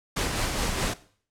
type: noise with tremolo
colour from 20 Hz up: pink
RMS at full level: -26 dBFS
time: 0.16-0.94 s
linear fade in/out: 10 ms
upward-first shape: sine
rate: 4.8 Hz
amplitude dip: 35%
effects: noise-tail reverb RT60 0.5 s tail -17 dB re dry + low-pass 10000 Hz 12 dB/octave